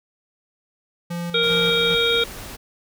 square tone with tremolo, 172.3 Hz, F3, 23 cents flat, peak -26 dBFS, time 1.1-1.95 s, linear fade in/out 10 ms, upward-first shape square, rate 2.5 Hz, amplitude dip 50%
harmonic tone, 466.2 Hz, A#4, in tune, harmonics 1 / 3 / 5 / 7 / 8, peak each -21 / -25 / -26 / -24 / -21 dBFS, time 1.34-2.24 s, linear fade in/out 5 ms
pink noise, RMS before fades -36 dBFS, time 1.42-2.57 s, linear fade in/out 20 ms
effects none

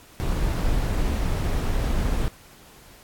brown noise, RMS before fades -23 dBFS, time 0.2-2.28 s, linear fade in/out 0 ms, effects pink hiss -50 dBFS RMS until 3.03 s + AAC 64 kbps

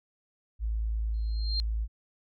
sine tone, 54.7 Hz, A1, 9 cents flat, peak -27 dBFS, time 0.59-1.88 s, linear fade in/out 50 ms
sine tone with exponential growth, 4186 Hz, C8, in tune, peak -27 dBFS, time 1.14-1.6 s, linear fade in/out 0 ms, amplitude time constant 100 ms
effects none

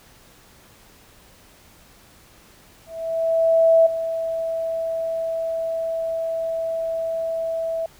sine tone with ADSR envelope, 656 Hz, E5, 9 cents flat, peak -10 dBFS, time 2.86-7.86 s, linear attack 1000 ms, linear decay 9 ms, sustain -12 dB, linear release 3 ms, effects pink hiss -51 dBFS RMS until 7.99 s

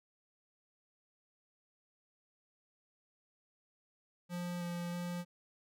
square tone with pitch steps, 175.9 / 173.7 / 175.4 Hz, F3 / F3 / F3, +13 / -9 / +8 cents, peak -38 dBFS, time 4.29-5.25 s, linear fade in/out 50 ms, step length 320 ms, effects none

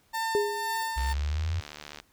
30% pulse tone with tremolo, 899 Hz, A5, 37 cents sharp, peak -25 dBFS, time 0.13-1.14 s, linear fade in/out 20 ms, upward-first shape sine, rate 2 Hz, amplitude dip 40%
sine tone with exponential decay, 412.7 Hz, G#4, 11 cents flat, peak -20 dBFS, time 0.35-0.91 s, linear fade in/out 0 ms, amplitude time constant 120 ms
sine exponential sweep, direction up, 61.74 to 89 Hz, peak -26 dBFS, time 0.96-1.61 s, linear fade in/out 20 ms
click train, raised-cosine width 0.2 ms, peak -23 dBFS, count 77, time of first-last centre 0.98-2 s, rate 74.5 Hz
effects pink hiss -65 dBFS RMS until 2.12 s

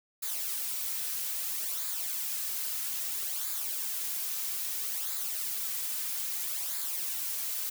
blue noise with flanger, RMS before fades -34 dBFS, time 0.22-7.7 s, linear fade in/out 10 ms, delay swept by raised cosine 0.34 to 3.64 ms, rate 0.61 Hz, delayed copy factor -0.6, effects none

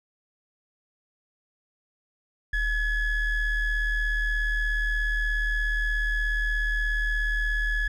triangle ring-modulated tone, 830.6 Hz, G#5, in tune, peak -18 dBFS, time 2.53-7.88 s, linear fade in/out 5 ms, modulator 869 Hz, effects none

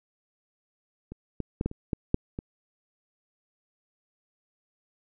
clicks, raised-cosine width 3 ms, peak -26 / -17 / -14 / -14 / -26 / -14 / -8 / -20 dBFS, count 8, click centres 1.12 / 1.403 / 1.611 / 1.66 / 1.714 / 1.932 / 2.144 / 2.389 s, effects none

